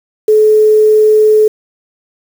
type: tone with quantisation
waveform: sine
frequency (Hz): 429.6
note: A4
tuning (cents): -41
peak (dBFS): -4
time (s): 0.28-1.48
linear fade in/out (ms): 5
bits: 5
effects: none